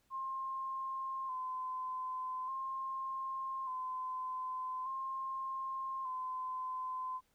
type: tone with vibrato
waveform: sine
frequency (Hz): 1044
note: C6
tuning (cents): -4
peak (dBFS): -37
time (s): 0.1-7.21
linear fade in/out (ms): 50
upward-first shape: square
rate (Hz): 0.42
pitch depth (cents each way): 30
effects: pink hiss -75 dBFS RMS until 7.34 s